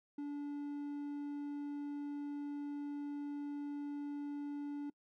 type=tone; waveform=triangle; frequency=288.8 Hz; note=D4; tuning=29 cents flat; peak=-37 dBFS; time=0.18-4.9 s; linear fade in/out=5 ms; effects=noise-tail reverb RT60 0.1 s tail -24 dB re dry